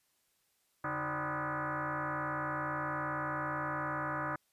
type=tone with frequency modulation; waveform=sine; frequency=141.9 Hz; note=C#3; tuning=41 cents sharp; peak=-33 dBFS; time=0.84-4.36 s; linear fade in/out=5 ms; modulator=225 Hz; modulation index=6.8; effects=white hiss -75 dBFS RMS until 4.52 s + resampled to 32000 Hz